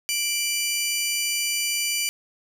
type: tone pair together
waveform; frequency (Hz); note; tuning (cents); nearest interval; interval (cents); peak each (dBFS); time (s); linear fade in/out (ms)
15% pulse; 2349 / 2960; D7 / F#7; 0 / 0; major third; 400; -18 / -20; 0.09-2.09; 0
effects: 9-bit